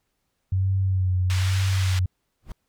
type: tone with vibrato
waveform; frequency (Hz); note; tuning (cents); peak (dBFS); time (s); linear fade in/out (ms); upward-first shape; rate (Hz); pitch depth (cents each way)
sine; 93.7; F#2; +22; -19; 0.52-2.06; 5; sine; 1.1; 43
type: band-pass noise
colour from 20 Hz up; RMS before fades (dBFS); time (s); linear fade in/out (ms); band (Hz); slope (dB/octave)
pink; -34; 1.3-1.99; 0; 1500 to 6400; 12
type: noise with exponential growth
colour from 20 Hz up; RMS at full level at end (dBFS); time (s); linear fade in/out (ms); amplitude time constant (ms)
brown; -30; 2.41-2.52; 2; 23
effects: pink hiss -75 dBFS RMS until 2.68 s